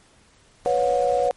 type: noise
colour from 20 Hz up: pink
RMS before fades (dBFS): -41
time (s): 0.65-1.29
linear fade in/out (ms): 2
type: chord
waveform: sine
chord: B suspended second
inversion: none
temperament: equal with one note detuned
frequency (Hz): 493.9 / 554.4 / 723.5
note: B4 / C#5 / F#5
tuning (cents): 0 / 0 / -39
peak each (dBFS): -22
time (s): 0.66-1.31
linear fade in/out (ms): 0
effects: pink hiss -56 dBFS RMS until 1.36 s + MP3 48 kbps